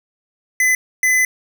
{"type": "tone bursts at uneven times", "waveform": "square", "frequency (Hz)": 2018, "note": "B6", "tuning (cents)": 37, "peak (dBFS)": -13, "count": 2, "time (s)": [[0.6, 0.75], [1.03, 1.25]], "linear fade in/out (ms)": 2, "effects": []}